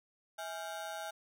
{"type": "ring-modulated tone", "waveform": "30% pulse", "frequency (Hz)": 738, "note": "F#5", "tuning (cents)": -5, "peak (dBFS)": -34, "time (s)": [0.38, 1.11], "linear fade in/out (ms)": 10, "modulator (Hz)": 88.5, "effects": []}